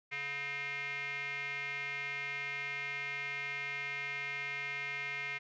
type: tone with band-pass filter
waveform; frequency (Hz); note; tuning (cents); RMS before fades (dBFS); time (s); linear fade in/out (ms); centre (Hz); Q
square; 141.7; C#3; +38; -39; 0.11-5.39; 20; 2200; 7.7
effects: resampled to 16000 Hz